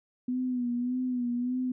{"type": "tone with vibrato", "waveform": "sine", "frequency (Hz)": 247.7, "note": "B3", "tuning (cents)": 5, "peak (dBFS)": -27, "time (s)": [0.28, 1.72], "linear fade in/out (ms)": 5, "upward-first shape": "sine", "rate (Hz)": 1.7, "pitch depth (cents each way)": 51, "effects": []}